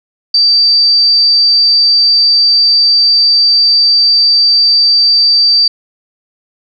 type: tone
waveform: sine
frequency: 4651 Hz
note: D8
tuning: 18 cents flat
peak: -5 dBFS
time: 0.34-5.68 s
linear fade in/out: 5 ms
effects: none